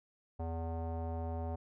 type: tone with low-pass filter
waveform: square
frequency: 82.41 Hz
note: E2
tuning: in tune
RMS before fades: -38 dBFS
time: 0.39-1.56 s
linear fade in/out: 10 ms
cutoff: 740 Hz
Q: 3.3
effects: none